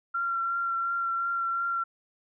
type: tone with vibrato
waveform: sine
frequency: 1370 Hz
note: F6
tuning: 34 cents flat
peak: -26 dBFS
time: 0.14-1.84 s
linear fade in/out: 10 ms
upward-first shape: triangle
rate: 2.8 Hz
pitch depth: 18 cents each way
effects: none

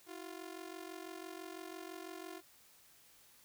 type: ring-modulated tone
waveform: sawtooth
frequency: 349.2 Hz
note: F4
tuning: in tune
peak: -39 dBFS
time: 0.06-2.42 s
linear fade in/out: 50 ms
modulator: 23 Hz
effects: white hiss -64 dBFS RMS until 3.44 s

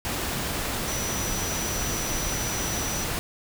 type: tone in noise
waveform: sine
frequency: 5900 Hz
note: F#8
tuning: 6 cents flat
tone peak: -32 dBFS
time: 0.88-3.04 s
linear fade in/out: 0 ms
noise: pink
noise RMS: -29 dBFS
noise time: 0.05-3.19 s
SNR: -6 dB
effects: none

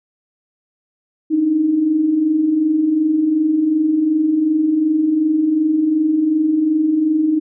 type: tone pair together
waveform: sine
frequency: 289.4 / 312.1 Hz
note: D4 / D#4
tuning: -25 / +5 cents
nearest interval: minor second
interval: 130 cents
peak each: -23 / -13 dBFS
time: 1.3-7.4 s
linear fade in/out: 20 ms
effects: none

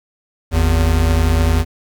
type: tone pair together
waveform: square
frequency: 51.69 / 81.7 Hz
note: G#1 / E2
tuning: -7 / -15 cents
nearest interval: minor sixth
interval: 792 cents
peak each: -17 / -14 dBFS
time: 0.51-1.65 s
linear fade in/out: 50 ms
effects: 8-bit

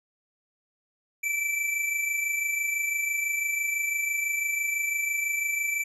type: tone pair together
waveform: square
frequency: 2323 / 2349 Hz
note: D7 / D7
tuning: -20 / 0 cents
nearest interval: unison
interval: 20 cents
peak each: -27 / -35 dBFS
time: 1.23-5.84 s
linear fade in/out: 10 ms
effects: resampled to 32000 Hz

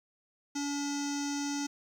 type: tone with low-pass filter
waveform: square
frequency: 285.4 Hz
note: D4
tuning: 49 cents flat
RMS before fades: -34 dBFS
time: 0.55-1.67 s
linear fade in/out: 10 ms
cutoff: 6200 Hz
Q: 7.9
effects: 10-bit

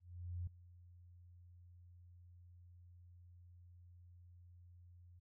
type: tone with ADSR envelope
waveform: sine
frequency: 88 Hz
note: F2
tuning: 14 cents sharp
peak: -39 dBFS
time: 0-5.2 s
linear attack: 470 ms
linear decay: 5 ms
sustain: -19 dB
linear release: 16 ms
effects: none

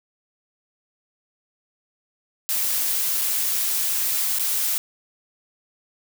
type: noise with dropouts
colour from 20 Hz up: blue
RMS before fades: -23 dBFS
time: 2.49-4.78 s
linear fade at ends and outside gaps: 0 ms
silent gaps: 3.214-3.217 / 4.386-4.395 s
effects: none

